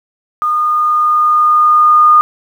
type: tone with level ramp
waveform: sine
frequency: 1222 Hz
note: D#6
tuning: 32 cents flat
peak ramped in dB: -11 to -3 dBFS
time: 0.42-2.21 s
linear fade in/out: 0 ms
effects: 7-bit